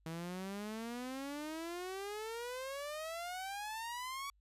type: exponential sweep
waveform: sawtooth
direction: up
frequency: 160 to 1137 Hz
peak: -37 dBFS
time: 0.06-4.3 s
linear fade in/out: 2 ms
effects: added 50 Hz sine -68 dBFS peak until 4.4 s + resampled to 32000 Hz